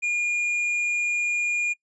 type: tone with hard clipping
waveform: triangle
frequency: 2425 Hz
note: D#7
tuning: 45 cents flat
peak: -23 dBFS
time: 0.02-1.74 s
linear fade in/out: 20 ms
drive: 7 dB
effects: noise-tail reverb RT60 0.1 s tail -22 dB re dry + resampled to 22050 Hz